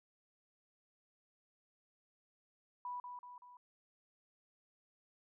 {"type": "tone with echo", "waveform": "sine", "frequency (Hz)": 984, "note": "B5", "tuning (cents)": -7, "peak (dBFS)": -40, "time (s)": [2.85, 3], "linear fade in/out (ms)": 2, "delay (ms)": 190, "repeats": 3, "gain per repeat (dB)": -5, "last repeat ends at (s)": 3.57, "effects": []}